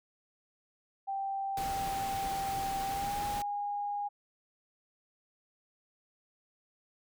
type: tone with pitch glide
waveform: sine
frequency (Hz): 784 to 817.8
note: G5 to G#5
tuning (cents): 0 to -27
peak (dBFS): -32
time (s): 1.07-4.09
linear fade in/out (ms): 20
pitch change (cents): +73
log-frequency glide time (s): 2.89-3.2
type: noise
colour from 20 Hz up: pink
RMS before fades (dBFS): -41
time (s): 1.57-3.42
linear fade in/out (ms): 2
effects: none

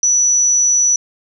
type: tone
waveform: sine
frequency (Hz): 5920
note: F#8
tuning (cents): 0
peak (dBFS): -10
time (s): 0.03-0.96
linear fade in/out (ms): 2
effects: none

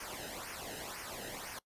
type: noise with flanger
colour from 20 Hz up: pink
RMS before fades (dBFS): -44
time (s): 0-1.59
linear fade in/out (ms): 5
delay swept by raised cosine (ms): 0.25 to 0.9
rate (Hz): 2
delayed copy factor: -0.75
effects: noise-tail reverb RT60 0.1 s tail -21 dB re dry + resampled to 32000 Hz

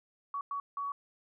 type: tone bursts at uneven times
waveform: sine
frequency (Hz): 1127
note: C#6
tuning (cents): +28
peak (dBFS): -33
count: 3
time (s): 0.34-0.41 / 0.51-0.6 / 0.77-0.92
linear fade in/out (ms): 2
effects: none

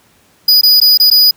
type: tone with dropouts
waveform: square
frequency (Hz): 4940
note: D#8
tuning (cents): -13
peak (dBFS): -5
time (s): 0.48-1.31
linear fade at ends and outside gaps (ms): 5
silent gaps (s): 0.612-0.632 / 0.802-0.814 / 0.975-0.999 / 1.102-1.112
effects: pink hiss -50 dBFS RMS until 1.36 s + high-pass 80 Hz 12 dB/octave

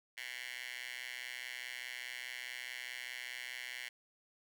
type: tone with high-pass filter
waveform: 10% pulse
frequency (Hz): 124.8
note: B2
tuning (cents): +19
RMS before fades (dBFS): -45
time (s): 0.17-3.89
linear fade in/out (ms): 10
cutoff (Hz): 2200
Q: 3.8
effects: none

